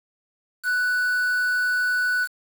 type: tone with quantisation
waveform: triangle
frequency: 1484 Hz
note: F#6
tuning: 5 cents sharp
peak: -18 dBFS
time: 0.63-2.28 s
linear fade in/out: 50 ms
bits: 6
effects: none